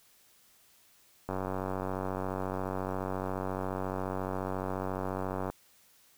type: click train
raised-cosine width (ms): 1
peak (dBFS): -20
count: 398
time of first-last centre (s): 1.29-5.5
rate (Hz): 94.3
effects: white hiss -63 dBFS RMS until 6.17 s